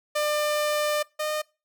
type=tone pair in turn; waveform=sawtooth; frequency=598 / 610.2 Hz; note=D5 / D#5; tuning=+31 / -34 cents; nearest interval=unison; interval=35 cents; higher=second; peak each=-19 / -22 dBFS; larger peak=first; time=0.15-1.03 / 1.19-1.42 s; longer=first; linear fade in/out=10 ms; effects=noise-tail reverb RT60 0.3 s tail -24 dB re dry